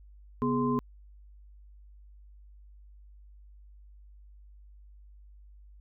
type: tone cluster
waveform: sine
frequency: 135.9 / 244.7 / 416.6 / 1039 Hz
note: C#3 / B3 / G#4 / C6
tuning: -34 / -16 / +5 / -12 cents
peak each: -35 / -27 / -32 / -32 dBFS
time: 0.42-0.79 s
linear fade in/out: 0 ms
effects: added 50 Hz sine -50 dBFS peak until 5.8 s